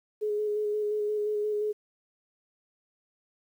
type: tone with vibrato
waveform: sine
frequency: 420.8 Hz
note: G#4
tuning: 23 cents sharp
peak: -26 dBFS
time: 0.21-1.73 s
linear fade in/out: 20 ms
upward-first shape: square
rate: 5.7 Hz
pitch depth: 16 cents each way
effects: 10-bit